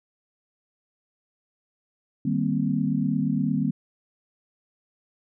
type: chord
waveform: sine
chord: C minor seventh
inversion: first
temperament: equal with one note detuned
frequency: 153.24 / 196 / 233.1 / 261.6 Hz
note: Eb3 / G3 / Bb3 / C4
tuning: -26 / 0 / 0 / 0 cents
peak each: -27 dBFS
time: 2.25-3.71 s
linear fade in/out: 5 ms
effects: none